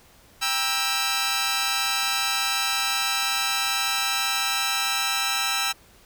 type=chord; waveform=10% pulse; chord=E diminished; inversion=first; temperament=just; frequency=791.1 / 949.3 / 1318.5 Hz; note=G5 / Bb5 / E6; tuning=+16 / +31 / 0 cents; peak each=-20 / -23 / -17 dBFS; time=0.41-5.73 s; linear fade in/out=20 ms; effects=pink hiss -54 dBFS RMS until 6.05 s